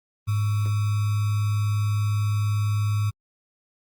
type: tone with sample-and-hold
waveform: sine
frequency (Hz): 104.4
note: G#2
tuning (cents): +10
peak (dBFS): -20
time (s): 0.27-3.11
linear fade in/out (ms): 20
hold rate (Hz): 1225
effects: Opus 32 kbps